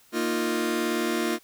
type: chord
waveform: sawtooth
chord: Bb suspended fourth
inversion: none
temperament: just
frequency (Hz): 233.1 / 310.8 / 349.6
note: Bb3 / Eb4 / F4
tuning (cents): 0 / -2 / +2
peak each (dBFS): -25 / -26 / -23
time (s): 0.12-1.39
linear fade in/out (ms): 50
effects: white hiss -58 dBFS RMS until 1.43 s